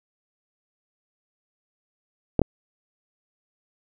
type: clicks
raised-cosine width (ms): 2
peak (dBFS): -5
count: 2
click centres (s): 2.393 / 2.417
effects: none